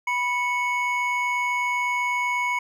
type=tone pair together; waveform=triangle; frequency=982 / 2213 Hz; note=B5 / C#7; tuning=-10 / -3 cents; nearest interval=octave + major second; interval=1407 cents; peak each=-23 / -23 dBFS; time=0.07-2.59 s; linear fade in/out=5 ms; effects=none